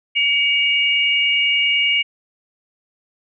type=tone pair together; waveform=sine; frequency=2265 / 2846 Hz; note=C#7 / F7; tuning=+37 / +32 cents; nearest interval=major third; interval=395 cents; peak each=-17 dBFS; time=0.15-2.03 s; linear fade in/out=20 ms; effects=none